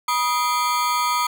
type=ring-modulated tone; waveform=40% pulse; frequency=1108.7 Hz; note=C#6; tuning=in tune; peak=-15 dBFS; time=0.08-1.27 s; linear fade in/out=5 ms; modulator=138 Hz; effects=none